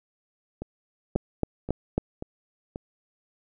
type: two click trains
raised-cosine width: 2 ms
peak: -10 / -20 dBFS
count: 4 / 5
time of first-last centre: 1.16-1.98 / 0.62-2.759 s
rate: 3.66 / 1.87 Hz
effects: none